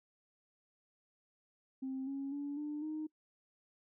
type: tone with pitch steps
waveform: sine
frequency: 264.3 / 274.9 / 285.9 / 297.4 / 309.3 Hz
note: C4 / C#4 / D4 / D4 / D#4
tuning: +18 / -14 / -46 / +22 / -10 cents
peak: -36 dBFS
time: 1.82-3.07 s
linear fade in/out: 10 ms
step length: 250 ms
effects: noise-tail reverb RT60 0.1 s tail -25 dB re dry + tanh soft clip ceiling -33 dBFS